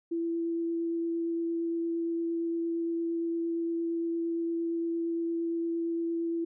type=tone with vibrato; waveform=sine; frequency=334.6 Hz; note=E4; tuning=26 cents sharp; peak=-28 dBFS; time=0.11-6.45 s; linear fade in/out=10 ms; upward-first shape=triangle; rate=8.7 Hz; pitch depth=9 cents each way; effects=none